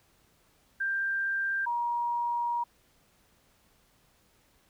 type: tone pair in turn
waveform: sine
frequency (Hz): 1584 / 950.8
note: G6 / A#5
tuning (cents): +18 / +34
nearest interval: major sixth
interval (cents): 884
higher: first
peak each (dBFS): -27 / -27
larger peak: neither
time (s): 0.8-1.66 / 1.66-2.64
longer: second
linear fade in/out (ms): 10
effects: pink hiss -66 dBFS RMS until 4.69 s